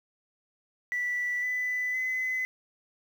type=tone with pitch steps; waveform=sine; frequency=1965 / 1995.9 / 2027 Hz; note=B6 / B6 / B6; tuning=-9 / +18 / +45 cents; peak=-26 dBFS; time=0.92-2.45 s; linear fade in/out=0 ms; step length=510 ms; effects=tanh soft clip ceiling -24 dBFS + 9-bit